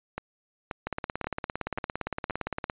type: two click trains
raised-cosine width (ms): 0.5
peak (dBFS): -15 / -17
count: 33 / 5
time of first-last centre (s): 0.87-2.699 / 0.18-2.308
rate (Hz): 17.5 / 1.88
effects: resampled to 8000 Hz